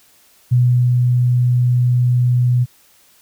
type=tone with ADSR envelope; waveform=sine; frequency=123.47 Hz; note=B2; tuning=in tune; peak=-9 dBFS; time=0.51-2.66 s; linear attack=15 ms; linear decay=380 ms; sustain=-2 dB; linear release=34 ms; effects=white hiss -52 dBFS RMS until 3.21 s